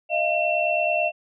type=tone cluster; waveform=sine; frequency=619 / 688 / 2706 Hz; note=D#5 / F5 / E7; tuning=-9 / -26 / +45 cents; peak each=-24 dBFS; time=0.09-1.12 s; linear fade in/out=50 ms; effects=none